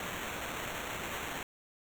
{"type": "noise with sample-and-hold", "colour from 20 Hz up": "white", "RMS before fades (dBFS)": -39, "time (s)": [0, 1.43], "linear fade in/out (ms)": 2, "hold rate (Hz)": 4900, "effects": []}